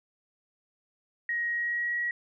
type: tone with pitch glide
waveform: sine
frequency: 1887 to 1913.3 Hz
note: A#6 to A#6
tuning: +21 to +45 cents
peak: -27 dBFS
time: 1.29-2.11 s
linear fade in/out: 2 ms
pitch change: +24 cents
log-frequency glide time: 1.48-1.98 s
effects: none